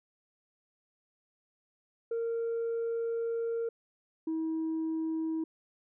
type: tone pair in turn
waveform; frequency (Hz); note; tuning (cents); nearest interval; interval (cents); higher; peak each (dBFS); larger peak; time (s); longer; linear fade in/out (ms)
sine; 461.5 / 321; A#4 / E4; -17 / -46; tritone; 629; first; -28; neither; 2.11-3.69 / 4.27-5.44; first; 5
effects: tanh soft clip ceiling -28 dBFS